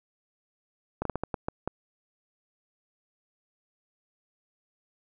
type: slowing click train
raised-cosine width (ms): 1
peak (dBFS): -15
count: 8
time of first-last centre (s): 1.02-1.676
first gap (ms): 33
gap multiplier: 1.34
effects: none